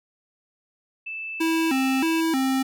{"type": "tone", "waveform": "sine", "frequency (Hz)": 2637, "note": "E7", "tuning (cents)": 0, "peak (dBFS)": -30, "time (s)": [1.06, 2.21], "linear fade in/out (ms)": 10}
{"type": "tone with vibrato", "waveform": "square", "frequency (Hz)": 293.7, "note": "D4", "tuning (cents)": 0, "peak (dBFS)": -21, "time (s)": [1.4, 2.63], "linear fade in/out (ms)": 10, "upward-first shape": "square", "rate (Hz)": 1.6, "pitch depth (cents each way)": 180}
{"effects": []}